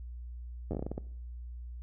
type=slowing click train; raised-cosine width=2 ms; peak=-22 dBFS; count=10; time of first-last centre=0.71-0.979 s; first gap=10 ms; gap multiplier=1.26; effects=noise-tail reverb RT60 0.6 s tail -20 dB re dry + added 60 Hz sine -40 dBFS peak until 1.82 s